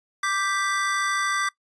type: chord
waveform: square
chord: G major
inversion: second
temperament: equal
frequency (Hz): 1174.7 / 1568 / 1975.5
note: D6 / G6 / B6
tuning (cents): 0 / 0 / 0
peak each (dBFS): -26 / -29 / -29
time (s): 0.23-1.49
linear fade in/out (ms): 5
effects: noise-tail reverb RT60 0.1 s tail -20 dB re dry + resampled to 22050 Hz